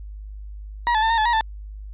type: tone with pitch steps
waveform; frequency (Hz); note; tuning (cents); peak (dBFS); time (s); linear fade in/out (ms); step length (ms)
35% pulse; 954 / 868 / 894 / 917 / 864 / 950 / 884; A#5 / A5 / A5 / A#5 / A5 / A#5 / A5; +40 / -24 / +27 / -29 / -32 / +33 / +8; -15; 0.87-1.409; 0; 77
effects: added 51 Hz sine -33 dBFS peak until 1.93 s + resampled to 8000 Hz